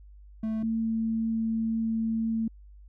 triangle / sine tone pair in turn, 220 / 224.5 Hz, A3 / A3, 0 / +35 cents, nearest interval unison, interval 35 cents, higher second, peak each -25 dBFS, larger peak neither, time 0.43-0.63 / 0.63-2.48 s, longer second, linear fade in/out 5 ms, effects added 50 Hz sine -47 dBFS peak until 2.88 s

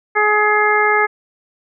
harmonic tone, 421.4 Hz, G#4, 25 cents sharp, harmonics 1 / 2 / 3 / 4 / 5, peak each -18 / -18 / -18 / -18 / -18 dBFS, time 0.15-1.07 s, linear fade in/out 20 ms, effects none

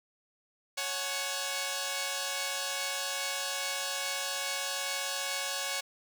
5% pulse chord, C# suspended fourth, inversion none, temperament equal with one note detuned, 554.4 / 740 / 851.5 Hz, C#5 / F#5 / G#5, 0 / 0 / +43 cents, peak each -23 / -26 / -27 dBFS, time 0.77-5.81 s, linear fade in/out 10 ms, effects none

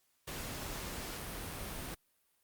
pink noise, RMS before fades -42 dBFS, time 0.27-1.95 s, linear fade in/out 10 ms, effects white hiss -75 dBFS RMS until 2.43 s + Opus 48 kbps

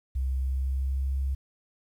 sine tone with pitch glide, 65.41 to 67.29 Hz, C2 to C2, 0 to +49 cents, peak -25 dBFS, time 0.15-1.35 s, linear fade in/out 10 ms, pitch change +49 cents, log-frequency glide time 0.28-1.17 s, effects 10-bit

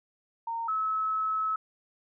sine tone pair in turn, 920 / 1294.3 Hz, A#5 / E6, -23 / -32 cents, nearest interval tritone, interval 591 cents, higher second, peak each -30 / -26 dBFS, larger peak second, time 0.47-0.68 / 0.68-1.56 s, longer second, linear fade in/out 5 ms, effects none

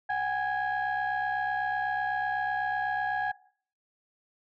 sine tone cluster, 747 / 815 / 1659 Hz, F#5 / G#5 / G#6, +16 / -33 / -2 cents, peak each -30 dBFS, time 0.09-3.32 s, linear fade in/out 10 ms, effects noise-tail reverb RT60 0.5 s tail -21 dB re dry + tanh soft clip ceiling -22 dBFS

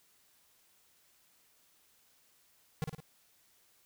square tone with echo, 155.1 Hz, D#3, 5 cents flat, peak -31 dBFS, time 2.82-2.84 s, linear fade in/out 0 ms, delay 54 ms, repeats 3, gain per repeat -5 dB, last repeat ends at 3.002 s, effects white hiss -68 dBFS RMS until 3.85 s

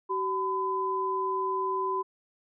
sine tone pair together, 380.1 / 1008.9 Hz, F#4 / B5, +47 / +37 cents, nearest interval octave + perfect fourth, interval 1690 cents, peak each -31 / -28 dBFS, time 0.09-2.03 s, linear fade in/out 20 ms, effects none

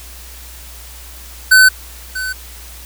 square tone with echo, 1516 Hz, F#6, 42 cents sharp, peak -5 dBFS, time 1.51-1.69 s, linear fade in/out 10 ms, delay 640 ms, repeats 1, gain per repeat -15 dB, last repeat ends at 2.33 s, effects added 60 Hz sine -35 dBFS peak until 2.85 s + white hiss -37 dBFS RMS until 2.85 s

